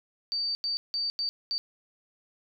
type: tone bursts at uneven times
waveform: sine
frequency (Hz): 4613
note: D8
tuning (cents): -32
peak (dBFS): -27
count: 5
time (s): 0.32-0.55 / 0.64-0.77 / 0.94-1.1 / 1.19-1.29 / 1.51-1.58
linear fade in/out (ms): 0
effects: none